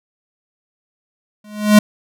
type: tone with exponential growth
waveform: square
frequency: 210 Hz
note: G#3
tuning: 19 cents sharp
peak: -3 dBFS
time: 1.44-1.79 s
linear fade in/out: 5 ms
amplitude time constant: 75 ms
effects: none